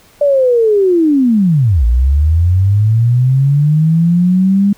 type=linear two-way sweep; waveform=sine; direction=down then up; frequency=587.3 to 56 to 203.4 Hz; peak=-7 dBFS; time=0.21-4.73 s; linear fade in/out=5 ms; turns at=1.85 s; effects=pink hiss -46 dBFS RMS until 4.77 s